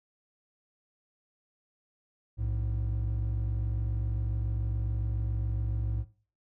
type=tone pair together; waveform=triangle; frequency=60.6 / 107.77 Hz; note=B1 / A2; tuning=-32 / -35 cents; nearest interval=minor seventh; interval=997 cents; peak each=-28 dBFS; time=2.37-6.05 s; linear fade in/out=50 ms; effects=noise-tail reverb RT60 0.4 s tail -18 dB re dry + tanh soft clip ceiling -21 dBFS